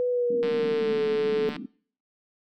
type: tone with pitch glide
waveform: sine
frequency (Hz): 493.9 to 435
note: B4 to A4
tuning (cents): 0 to -20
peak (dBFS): -22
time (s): 0-1.49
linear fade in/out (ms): 0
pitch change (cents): -220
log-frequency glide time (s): 0.1-1.02
type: band-pass noise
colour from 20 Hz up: pink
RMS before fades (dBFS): -36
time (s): 0.3-1.66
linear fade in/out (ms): 5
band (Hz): 190 to 290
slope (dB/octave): 48
type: click train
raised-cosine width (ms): 0.3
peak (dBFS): -21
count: 170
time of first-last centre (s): 0.43-1.564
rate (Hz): 149
effects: noise-tail reverb RT60 0.5 s tail -23 dB re dry